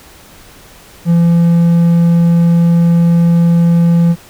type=tone; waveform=triangle; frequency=169.7 Hz; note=F3; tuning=49 cents flat; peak=-4 dBFS; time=1.05-4.16 s; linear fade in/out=50 ms; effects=pink hiss -39 dBFS RMS until 4.29 s